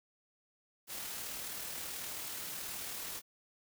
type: noise with amplitude modulation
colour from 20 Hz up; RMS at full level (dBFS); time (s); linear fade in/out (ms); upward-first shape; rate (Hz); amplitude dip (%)
white; -41; 0.87-3.22; 50; sine; 38.6; 25
effects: none